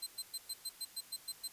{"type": "tone bursts", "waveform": "20% pulse", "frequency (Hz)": 4108, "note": "C8", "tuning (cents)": -33, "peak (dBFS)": -32, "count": 10, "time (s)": [0.02, 1.48], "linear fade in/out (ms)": 10, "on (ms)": 47, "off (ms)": 110, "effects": ["white hiss -58 dBFS RMS until 1.52 s", "resampled to 32000 Hz"]}